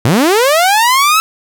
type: linear sweep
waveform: sawtooth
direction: up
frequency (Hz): 100.1 to 1318.5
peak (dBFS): -4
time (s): 0.05-1.2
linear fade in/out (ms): 0
effects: none